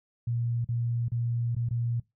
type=tone with dropouts; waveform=sine; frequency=118.3 Hz; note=A#2; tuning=26 cents sharp; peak=-26 dBFS; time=0.27-2 s; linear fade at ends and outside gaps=5 ms; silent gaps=0.646-0.688 / 1.084-1.118 / 1.55-1.564 / 1.689-1.708 s; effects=noise-tail reverb RT60 0.2 s tail -21 dB re dry